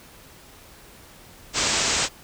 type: low-pass noise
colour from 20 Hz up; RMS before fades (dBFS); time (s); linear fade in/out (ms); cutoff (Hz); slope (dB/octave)
white; -23; 1.53-2.09; 50; 8100; 96
effects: pink hiss -48 dBFS RMS until 2.23 s